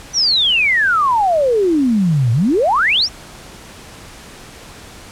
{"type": "exponential two-way sweep", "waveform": "sine", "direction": "down then up", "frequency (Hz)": [6020, 110.4, 6020], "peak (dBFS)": -11, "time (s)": [0.13, 3.09], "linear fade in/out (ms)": 50, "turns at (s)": 2.32, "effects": ["pink hiss -37 dBFS RMS until 5.11 s", "low-pass 10000 Hz 12 dB/octave"]}